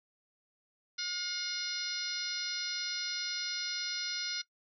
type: harmonic tone with a mistuned harmonic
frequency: 718 Hz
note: F5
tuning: 48 cents sharp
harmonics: 2 / 3 / 4 / 5 / 6 / 7 / 8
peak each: -42 / -43 / -47 / -43 / -39 / -39 / -41 dBFS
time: 0.98-4.42 s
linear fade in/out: 10 ms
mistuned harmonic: 6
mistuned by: -51 cents
effects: noise-tail reverb RT60 0.1 s tail -19 dB re dry